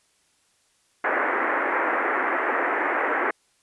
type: band-pass noise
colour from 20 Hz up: white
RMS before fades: -24 dBFS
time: 1.04-3.31 s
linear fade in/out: 5 ms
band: 280 to 2000 Hz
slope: 48 dB/octave
effects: white hiss -65 dBFS RMS until 3.62 s + resampled to 24000 Hz